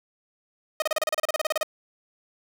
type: tone bursts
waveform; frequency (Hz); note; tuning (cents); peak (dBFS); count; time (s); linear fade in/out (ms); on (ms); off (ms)
sawtooth; 622.3; D#5; 0; -18; 16; 0.8-1.631; 2; 21; 33
effects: none